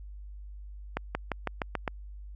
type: accelerating click train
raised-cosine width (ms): 0.5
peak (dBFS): -14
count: 7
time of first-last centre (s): 0.97-1.878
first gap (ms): 180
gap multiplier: 0.93
effects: added 50 Hz sine -41 dBFS peak until 2.35 s